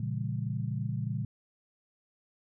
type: chord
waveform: sine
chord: A# diminished seventh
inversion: none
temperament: just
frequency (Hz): 116.54 / 139.85 / 167.82 / 201.4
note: A#2 / C#3 / E3 / G3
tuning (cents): 0 / +16 / +31 / +47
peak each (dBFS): -33 / -35 / -39 / -39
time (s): 0-1.25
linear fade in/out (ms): 5
effects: none